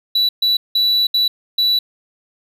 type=tone bursts at uneven times; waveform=triangle; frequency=3946 Hz; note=B7; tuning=2 cents flat; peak=-11 dBFS; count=5; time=0.15-0.29 / 0.42-0.57 / 0.75-1.07 / 1.14-1.28 / 1.58-1.79 s; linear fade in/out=5 ms; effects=none